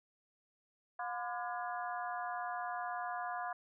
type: harmonic tone with a mistuned harmonic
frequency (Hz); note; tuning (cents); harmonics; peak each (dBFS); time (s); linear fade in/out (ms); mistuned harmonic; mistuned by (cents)
239; A#3; +43; 3 / 4 / 5 / 6 / 7; -40 / -43 / -46 / -47 / -47; 0.99-3.53; 5; 4; +100
effects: none